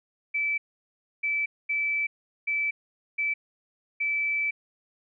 sine tone bursts at uneven times, 2314 Hz, D7, 26 cents flat, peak -24 dBFS, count 6, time 0.34-0.58 / 1.23-1.46 / 1.69-2.07 / 2.47-2.71 / 3.18-3.34 / 4-4.51 s, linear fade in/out 10 ms, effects none

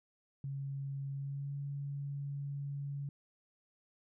sine tone with pitch glide, 138.1 to 141.16 Hz, C#3 to C#3, -6 to +32 cents, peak -37 dBFS, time 0.44-3.09 s, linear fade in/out 2 ms, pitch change +38 cents, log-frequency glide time 1.13-1.54 s, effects none

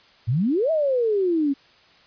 sine exponential two-way sweep, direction up then down, 104.6 to 659.3 to 269.6 Hz, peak -18 dBFS, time 0.27-1.54 s, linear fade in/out 20 ms, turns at 0.71 s, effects white hiss -54 dBFS RMS until 2.06 s + resampled to 11025 Hz

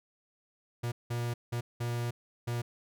45% pulse tone bursts at uneven times, 119.3 Hz, A#2, 41 cents sharp, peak -31 dBFS, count 5, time 0.83-0.92 / 1.1-1.34 / 1.52-1.61 / 1.8-2.11 / 2.47-2.62 s, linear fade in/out 10 ms, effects none

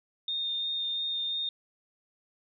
sine tone with vibrato, 3654 Hz, A#7, 35 cents flat, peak -29 dBFS, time 0.28-1.49 s, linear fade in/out 2 ms, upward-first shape sine, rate 2.9 Hz, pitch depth 10 cents each way, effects none

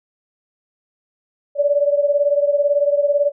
sine beating tone pair, 572 / 590 Hz, D5 / D5, -46 / +8 cents, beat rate 18 Hz, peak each -15 / -19 dBFS, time 1.55-3.32 s, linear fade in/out 50 ms, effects none

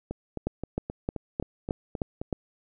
two click trains, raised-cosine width 2 ms, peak -19 / -14 dBFS, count 9 / 7, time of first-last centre 0.11-2.215 / 0.47-2.328 s, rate 3.8 / 3.23 Hz, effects none

